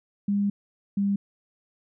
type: tone pair in turn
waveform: sine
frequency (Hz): 202 / 199.8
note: G#3 / G3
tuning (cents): -48 / +33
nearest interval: unison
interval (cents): 19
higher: first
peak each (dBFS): -21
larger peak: neither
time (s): 0.28-0.5 / 0.97-1.16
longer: first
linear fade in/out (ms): 5
effects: none